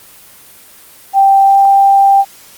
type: tone with pitch glide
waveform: sine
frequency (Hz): 784 to 789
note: G5 to G5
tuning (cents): 0 to +11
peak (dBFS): -4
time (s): 1.13-2.25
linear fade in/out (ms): 50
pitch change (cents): +11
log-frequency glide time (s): 1.44-1.59
effects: white hiss -39 dBFS RMS until 2.57 s + Opus 24 kbps